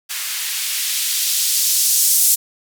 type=noise with band-pass filter sweep; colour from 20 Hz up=violet; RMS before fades=-18 dBFS; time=0.09-2.36 s; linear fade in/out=20 ms; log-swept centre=1600 to 7700 Hz; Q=0.94; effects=none

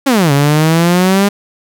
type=exponential two-way sweep; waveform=sawtooth; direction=down then up; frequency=287.2 to 138.59 to 203.9 Hz; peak=-4 dBFS; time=0.06-1.29 s; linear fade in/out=10 ms; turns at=0.32 s; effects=none

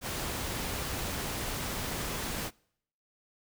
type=noise; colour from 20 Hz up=pink; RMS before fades=-35 dBFS; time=0.01-2.51 s; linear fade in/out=50 ms; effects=noise-tail reverb RT60 0.7 s tail -26 dB re dry

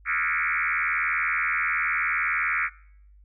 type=tone with frequency modulation; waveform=sine; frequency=1800 Hz; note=A6; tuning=39 cents sharp; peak=-22 dBFS; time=0.05-2.7 s; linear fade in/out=50 ms; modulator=80.7 Hz; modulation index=6.6; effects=noise-tail reverb RT60 0.7 s tail -24 dB re dry + added 50 Hz sine -50 dBFS peak until 3.24 s

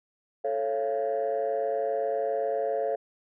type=chord; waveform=sine; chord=A augmented; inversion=none; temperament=just; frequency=440 / 550 / 687.5 Hz; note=A4 / C#5 / E#5; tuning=0 / -14 / -27 cents; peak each=-29 / -28 / -29 dBFS; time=0.44-2.96 s; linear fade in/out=10 ms; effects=tanh soft clip ceiling -20 dBFS

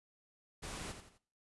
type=noise with echo; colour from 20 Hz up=pink; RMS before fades=-44 dBFS; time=0.62-0.93 s; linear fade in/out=20 ms; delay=85 ms; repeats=3; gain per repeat=-8 dB; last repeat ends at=1.185 s; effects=noise-tail reverb RT60 0.5 s tail -20 dB re dry + resampled to 24000 Hz

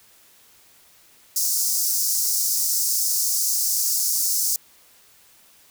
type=high-pass noise; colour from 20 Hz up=pink; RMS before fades=-22 dBFS; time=1.36-4.56 s; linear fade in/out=2 ms; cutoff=5100 Hz; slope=48 dB/octave; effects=white hiss -54 dBFS RMS until 5.7 s

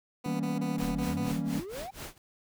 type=tone bursts; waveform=15% pulse; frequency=247.8 Hz; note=B3; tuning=6 cents sharp; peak=-30 dBFS; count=6; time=0.24-1.325 s; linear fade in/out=10 ms; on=160 ms; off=25 ms
type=chord; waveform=triangle; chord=E diminished seventh; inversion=none; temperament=equal with one note detuned; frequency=160.68 / 196 / 233.1 / 277.2 Hz; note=E3 / G3 / Bb3 / Db4; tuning=-44 / 0 / 0 / 0 cents; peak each=-33 dBFS; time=0.26-1.6 s; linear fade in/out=2 ms
type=noise with tremolo; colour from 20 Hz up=pink; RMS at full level=-40 dBFS; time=0.78-2.18 s; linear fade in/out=2 ms; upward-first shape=sine; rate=4.2 Hz; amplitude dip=95%
type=exponential sweep; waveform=triangle; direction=up; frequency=32.7 to 813 Hz; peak=-36 dBFS; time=0.82-1.91 s; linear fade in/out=10 ms
effects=none

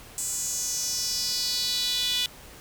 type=tone with high-pass filter sweep; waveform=sawtooth; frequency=493 Hz; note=B4; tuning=3 cents flat; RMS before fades=-28 dBFS; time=0.18-2.26 s; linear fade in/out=0 ms; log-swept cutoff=7700 to 3300 Hz; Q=4.5; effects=pink hiss -47 dBFS RMS until 2.6 s

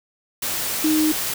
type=tone in noise; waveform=sine; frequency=310 Hz; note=D#4; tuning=6 cents flat; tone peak=-16 dBFS; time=0.84-1.12 s; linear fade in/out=5 ms; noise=white; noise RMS=-25 dBFS; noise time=0.42-1.34 s; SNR=+6 dB; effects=none

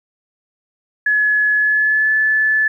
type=tone with pitch glide; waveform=sine; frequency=1700 to 1735.7 Hz; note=G#6 to A6; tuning=+40 to -24 cents; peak=-12 dBFS; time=1.06-2.68 s; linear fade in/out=5 ms; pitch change=+36 cents; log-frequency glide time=1.55-2.13 s; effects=9-bit

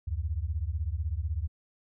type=beating tone pair; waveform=sine; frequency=71.8 / 87.8 Hz; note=D2 / F2; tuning=-39 / +10 cents; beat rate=16 Hz; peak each=-31 / -32 dBFS; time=0.07-1.48 s; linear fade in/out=10 ms; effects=none

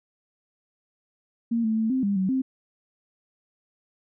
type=tone with pitch steps; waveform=sine; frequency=231.8 / 220.2 / 221.9 / 260.8 / 200.8 / 188.7 / 262.5 Hz; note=A#3 / A3 / A3 / C4 / G3 / F#3 / C4; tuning=-10 / +2 / +15 / -5 / +42 / +34 / +6 cents; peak=-21 dBFS; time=1.51-2.42 s; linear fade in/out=10 ms; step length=130 ms; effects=none

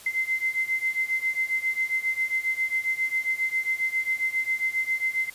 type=beating tone pair; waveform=sine; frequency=2067 / 2074.4 Hz; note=C7 / C7; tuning=-22 / -15 cents; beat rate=7.4 Hz; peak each=-28 / -26 dBFS; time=0.06-5.3 s; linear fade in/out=5 ms; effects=white hiss -47 dBFS RMS until 5.34 s + resampled to 32000 Hz

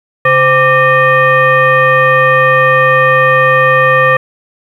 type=tone with frequency modulation; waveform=sine; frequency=1174.7 Hz; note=D6; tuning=in tune; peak=-5 dBFS; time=0.25-4.17 s; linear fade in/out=5 ms; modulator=656 Hz; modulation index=1.4; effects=7-bit

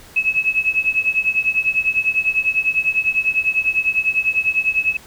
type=tone with tremolo; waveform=sine; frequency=2580 Hz; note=E7; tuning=38 cents flat; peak=-11 dBFS; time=0.16-4.97 s; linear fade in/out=5 ms; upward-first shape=triangle; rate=10 Hz; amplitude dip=95%; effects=pink hiss -43 dBFS RMS until 5.06 s

